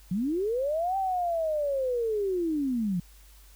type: linear two-way sweep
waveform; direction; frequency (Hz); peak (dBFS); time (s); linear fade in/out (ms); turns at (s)
sine; up then down; 167.4 to 784 to 167.4; -25; 0.11-3; 5; 0.97
effects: added 50 Hz sine -51 dBFS peak until 3.55 s + white hiss -58 dBFS RMS until 3.55 s